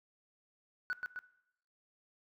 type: tone with echo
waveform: sine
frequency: 1480 Hz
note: F#6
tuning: in tune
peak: -30 dBFS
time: 0.9-0.93 s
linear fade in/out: 0 ms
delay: 130 ms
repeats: 2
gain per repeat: -4 dB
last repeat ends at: 1.19 s
effects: noise-tail reverb RT60 0.8 s tail -19 dB re dry + tanh soft clip ceiling -31 dBFS